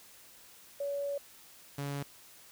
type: tone pair in turn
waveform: sine / sawtooth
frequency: 566 / 141.5 Hz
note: C#5 / C#3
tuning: +36 / +36 cents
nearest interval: 2 octaves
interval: 2400 cents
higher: first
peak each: -32 / -31 dBFS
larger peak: second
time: 0.8-1.18 / 1.78-2.03 s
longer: first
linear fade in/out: 5 ms
effects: white hiss -56 dBFS RMS until 2.51 s